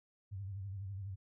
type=tone with vibrato; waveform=sine; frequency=97.7 Hz; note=G2; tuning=5 cents flat; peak=-40 dBFS; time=0.31-1.16 s; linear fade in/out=20 ms; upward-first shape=sine; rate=12 Hz; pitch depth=85 cents each way; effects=none